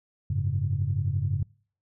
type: chord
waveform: sine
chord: F# suspended second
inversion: none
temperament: just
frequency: 92.5 / 104.06 / 138.75 Hz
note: F#2 / G#2 / C#3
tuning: 0 / +4 / +2 cents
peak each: -28 dBFS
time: 0.3-1.43 s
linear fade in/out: 5 ms
effects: noise-tail reverb RT60 0.5 s tail -26 dB re dry + tanh soft clip ceiling -15 dBFS